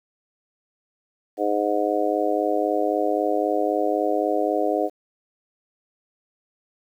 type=harmonic tone; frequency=103.83 Hz; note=G#2; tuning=in tune; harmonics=3 / 4 / 5 / 6 / 7; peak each=-26 / -26 / -26 / -26 / -26 dBFS; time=1.37-4.9 s; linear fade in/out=50 ms; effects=9-bit